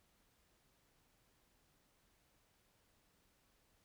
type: silence
effects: pink hiss -75 dBFS RMS until 3.84 s